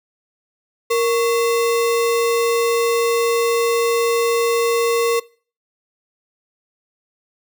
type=tone with sample-and-hold; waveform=sine; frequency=466.2 Hz; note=A#4; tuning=in tune; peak=-14 dBFS; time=0.9-5.2 s; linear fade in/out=10 ms; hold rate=1575 Hz; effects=noise-tail reverb RT60 0.4 s tail -22 dB re dry